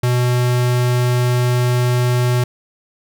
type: tone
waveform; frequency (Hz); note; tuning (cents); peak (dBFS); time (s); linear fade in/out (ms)
square; 123.47; B2; 0; -14; 0.03-2.44; 5
effects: none